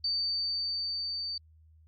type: tone with level ramp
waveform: sine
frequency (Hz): 4589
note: D8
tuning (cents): -41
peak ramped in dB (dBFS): -27 to -33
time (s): 0.04-1.38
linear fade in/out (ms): 5
effects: added 79 Hz sine -56 dBFS peak until 1.87 s + Opus 48 kbps